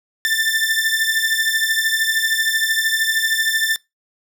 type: beating tone pair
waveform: sawtooth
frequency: 1773 / 1786 Hz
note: A6 / A6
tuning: +13 / +25 cents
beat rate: 13 Hz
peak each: -16 dBFS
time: 0.25-3.76 s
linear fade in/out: 0 ms
effects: noise-tail reverb RT60 0.2 s tail -23 dB re dry